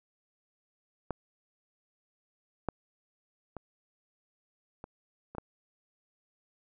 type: clicks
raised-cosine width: 1 ms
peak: -18 / -16 / -26 / -28 / -30 / -20 dBFS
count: 6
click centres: 1.107 / 2.687 / 3.567 / 4.841 / 5.35 / 5.383 s
effects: none

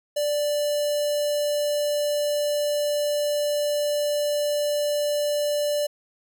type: tone with notch filter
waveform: square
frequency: 587.3 Hz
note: D5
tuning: in tune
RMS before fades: -24 dBFS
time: 0.16-5.87 s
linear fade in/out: 10 ms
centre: 1600 Hz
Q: 1
effects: none

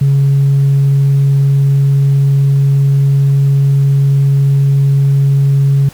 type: tone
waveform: sine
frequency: 138.59 Hz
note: C#3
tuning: in tune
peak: -5 dBFS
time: 0.01-5.89 s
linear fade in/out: 5 ms
effects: tanh soft clip ceiling -4 dBFS + pink hiss -38 dBFS RMS until 5.93 s

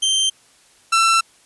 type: tone pair in turn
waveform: sawtooth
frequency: 3136 / 1340.8 Hz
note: G7 / E6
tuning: 0 / +29 cents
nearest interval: octave + minor third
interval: 1471 cents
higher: first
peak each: -12 / -9 dBFS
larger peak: second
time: 0.02-0.3 / 0.92-1.21 s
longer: second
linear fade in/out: 10 ms
effects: white hiss -53 dBFS RMS until 1.45 s + resampled to 24000 Hz

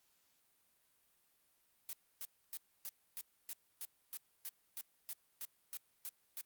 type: noise bursts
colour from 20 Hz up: blue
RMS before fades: -44 dBFS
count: 15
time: 1.89-6.41 s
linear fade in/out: 0 ms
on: 40 ms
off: 280 ms
effects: white hiss -75 dBFS RMS until 6.45 s + Opus 48 kbps

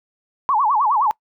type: tone with vibrato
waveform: sine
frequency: 977 Hz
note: B5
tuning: 19 cents flat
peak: -14 dBFS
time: 0.49-1.11 s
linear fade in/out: 0 ms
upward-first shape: sine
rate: 9.6 Hz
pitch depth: 280 cents each way
effects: noise-tail reverb RT60 0.1 s tail -24 dB re dry

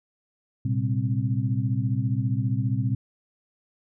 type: tone cluster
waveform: sine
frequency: 113.5 / 128.4 / 197.6 / 261.5 Hz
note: A#2 / C3 / G3 / C4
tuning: -46 / -32 / +14 / -1 cents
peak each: -25 / -26 / -32 / -32 dBFS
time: 0.65-2.95 s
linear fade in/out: 5 ms
effects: none

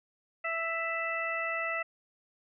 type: harmonic tone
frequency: 661 Hz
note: E5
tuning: 5 cents sharp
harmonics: 1 / 2 / 3 / 4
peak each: -37 / -36 / -34 / -37 dBFS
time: 0.44-1.83 s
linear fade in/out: 10 ms
effects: none

